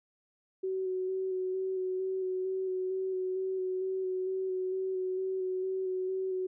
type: tone with vibrato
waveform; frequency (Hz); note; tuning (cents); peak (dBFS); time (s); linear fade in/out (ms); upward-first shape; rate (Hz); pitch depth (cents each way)
sine; 374.9; F#4; +23; -30; 0.63-6.47; 10; square; 2.2; 15
effects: none